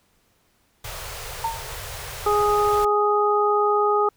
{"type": "band-stop noise", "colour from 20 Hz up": "pink", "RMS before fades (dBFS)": -34, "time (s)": [0.84, 2.85], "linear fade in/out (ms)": 5, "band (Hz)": [140, 420], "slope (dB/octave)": 48}
{"type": "tone with exponential decay", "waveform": "sine", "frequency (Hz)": 910, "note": "A#5", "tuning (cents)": -42, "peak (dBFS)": -19, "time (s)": [1.44, 1.72], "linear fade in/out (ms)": 5, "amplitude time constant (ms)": 60}
{"type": "harmonic tone", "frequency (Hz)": 415.3, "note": "G#4", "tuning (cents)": 0, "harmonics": [1, 2, 3], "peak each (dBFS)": [-20, -23, -21], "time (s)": [2.26, 4.09], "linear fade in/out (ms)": 5}
{"effects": ["pink hiss -64 dBFS RMS until 4.16 s"]}